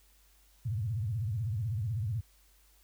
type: tone with vibrato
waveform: sine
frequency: 108.6 Hz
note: A2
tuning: 22 cents flat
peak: -30 dBFS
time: 0.65-2.21 s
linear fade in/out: 10 ms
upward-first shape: sine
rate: 16 Hz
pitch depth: 260 cents each way
effects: added 50 Hz sine -63 dBFS peak until 2.83 s + white hiss -66 dBFS RMS until 2.83 s